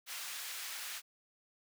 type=high-pass noise; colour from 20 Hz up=pink; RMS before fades=-43 dBFS; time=0.06-1.02 s; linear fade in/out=50 ms; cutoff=1700 Hz; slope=12 dB/octave; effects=none